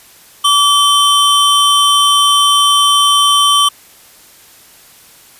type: tone pair together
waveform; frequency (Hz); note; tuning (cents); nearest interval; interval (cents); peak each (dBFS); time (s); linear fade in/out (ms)
square; 1153 / 3090; D6 / G7; -32 / -26; octave + perfect fourth; 1706; -11; 0.44-3.69; 10
effects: white hiss -42 dBFS RMS until 5.39 s + resampled to 32000 Hz